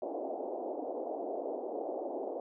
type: band-pass noise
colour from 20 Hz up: white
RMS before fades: -38 dBFS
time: 0.02-2.4 s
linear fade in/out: 2 ms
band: 280 to 740 Hz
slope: 48 dB/octave
effects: none